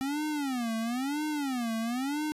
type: tone with vibrato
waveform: square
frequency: 261.6 Hz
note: C4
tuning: in tune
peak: -30 dBFS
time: 0.01-2.32 s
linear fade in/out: 0 ms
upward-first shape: sine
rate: 1 Hz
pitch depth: 270 cents each way
effects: resampled to 32000 Hz